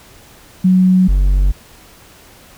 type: tone pair in turn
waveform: sine / triangle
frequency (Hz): 185 / 47.44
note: F#3 / F#1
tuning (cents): 0 / +44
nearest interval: 2 octaves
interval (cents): 2356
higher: first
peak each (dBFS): -7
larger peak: neither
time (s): 0.64-1.08 / 1.08-1.52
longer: neither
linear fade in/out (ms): 10
effects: pink hiss -43 dBFS RMS until 2.57 s